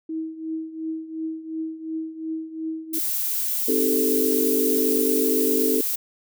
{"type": "tone with tremolo", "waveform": "sine", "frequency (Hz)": 320, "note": "D#4", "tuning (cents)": 49, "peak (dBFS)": -24, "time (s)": [0.09, 2.99], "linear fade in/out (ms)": 5, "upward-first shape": "triangle", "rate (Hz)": 2.8, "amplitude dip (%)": 80}
{"type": "noise", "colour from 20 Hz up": "violet", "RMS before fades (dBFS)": -25, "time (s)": [2.93, 5.96], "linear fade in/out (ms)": 10}
{"type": "chord", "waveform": "sine", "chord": "A half-diminished seventh", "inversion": "first", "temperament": "equal", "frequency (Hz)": [261.6, 311.1, 392, 440], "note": ["C4", "Eb4", "G4", "A4"], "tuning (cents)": [0, 0, 0, 0], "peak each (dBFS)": [-25, -27, -27, -23], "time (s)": [3.68, 5.81], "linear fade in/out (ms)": 5}
{"effects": []}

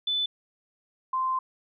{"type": "tone pair in turn", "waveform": "sine", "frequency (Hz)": [3500, 1040.6], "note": ["A7", "C6"], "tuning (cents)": [-10, -10], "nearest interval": "octave + major sixth", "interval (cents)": 2100, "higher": "first", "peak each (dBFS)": -24, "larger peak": "neither", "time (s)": [[0.07, 0.26], [1.13, 1.39]], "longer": "second", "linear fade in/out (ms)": 5, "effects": []}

